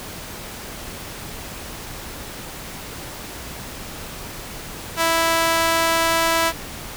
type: tone with high-pass filter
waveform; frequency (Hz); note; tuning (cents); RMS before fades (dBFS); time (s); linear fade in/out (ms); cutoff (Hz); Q
sawtooth; 329.6; E4; 0; -19; 4.96-6.53; 50; 840; 1
effects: pink hiss -34 dBFS RMS until 6.96 s